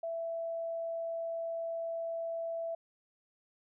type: tone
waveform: sine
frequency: 664 Hz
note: E5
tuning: 12 cents sharp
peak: -34 dBFS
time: 0.03-2.75 s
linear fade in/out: 5 ms
effects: none